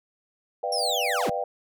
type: chord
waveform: sine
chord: G dominant seventh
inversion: first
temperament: equal with one note detuned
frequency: 493.9 / 599.3 / 698.5 / 784 Hz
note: B4 / D5 / F5 / G5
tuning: 0 / +35 / 0 / 0 cents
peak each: -31 / -31 / -31 / -31 dBFS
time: 0.63-1.44 s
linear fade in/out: 5 ms
type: linear sweep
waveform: 35% pulse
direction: down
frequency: 5600 to 83.2 Hz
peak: -24 dBFS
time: 0.72-1.3 s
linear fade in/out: 5 ms
effects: none